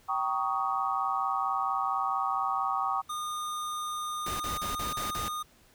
sine chord, Eb dominant seventh, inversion first, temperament just, 777.8 / 933.4 / 1120.1 / 1244.5 Hz, G5 / Bb5 / Db6 / Eb6, -14 / +2 / +18 / 0 cents, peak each -32 / -36 / -31 / -32 dBFS, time 0.08-3.02 s, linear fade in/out 20 ms
square tone with pitch glide, 1220 to 1227.1 Hz, D#6 to D#6, -34 to -24 cents, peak -33 dBFS, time 3.09-5.43 s, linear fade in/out 10 ms, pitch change +10 cents, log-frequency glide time 4.25-4.55 s
pink noise bursts, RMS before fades -37 dBFS, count 6, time 4.26-5.285 s, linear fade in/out 5 ms, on 140 ms, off 37 ms
effects pink hiss -61 dBFS RMS until 5.74 s

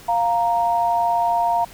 sine tone pair together, 699.6 / 932 Hz, F5 / A#5, +3 / -1 cents, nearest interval perfect fourth, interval 496 cents, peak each -19 dBFS, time 0.08-1.65 s, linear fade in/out 10 ms, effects pink hiss -43 dBFS RMS until 1.73 s

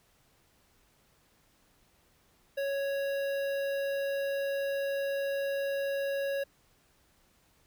square tone with notch filter, 554.4 Hz, C#5, in tune, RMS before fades -32 dBFS, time 2.57-6.44 s, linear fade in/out 10 ms, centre 7400 Hz, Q 0.54, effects pink hiss -67 dBFS RMS until 7.66 s

